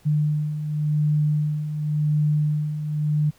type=beating tone pair; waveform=sine; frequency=149.8 / 150.71 Hz; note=D3 / D3; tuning=+35 / +45 cents; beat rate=0.91 Hz; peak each=-27 / -20 dBFS; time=0.05-3.31 s; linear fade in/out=20 ms; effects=pink hiss -57 dBFS RMS until 3.38 s